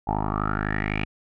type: tone with low-pass filter sweep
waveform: 10% pulse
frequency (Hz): 51.91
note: G#1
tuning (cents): 0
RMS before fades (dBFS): -26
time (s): 0.07-1.05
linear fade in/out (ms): 10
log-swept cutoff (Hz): 830 to 2600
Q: 8.1
effects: none